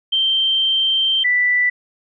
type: tone pair in turn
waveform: sine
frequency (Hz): 3136 / 1975.6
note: G7 / B6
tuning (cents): 0 / 0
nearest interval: minor sixth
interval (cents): 800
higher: first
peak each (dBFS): -14 / -13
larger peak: second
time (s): 0.12-1.24 / 1.24-1.7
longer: first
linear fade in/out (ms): 10
effects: none